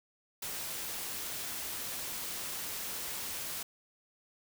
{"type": "noise", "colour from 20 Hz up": "white", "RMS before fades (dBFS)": -39, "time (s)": [0.42, 3.63], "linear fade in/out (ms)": 5, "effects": []}